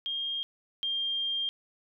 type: tone pair in turn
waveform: sine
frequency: 3222 / 3200 Hz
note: G7 / G7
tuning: +47 / +35 cents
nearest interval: unison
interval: 12 cents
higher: first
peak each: -30 / -28 dBFS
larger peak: second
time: 0.06-0.43 / 0.83-1.49 s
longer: second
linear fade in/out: 0 ms
effects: none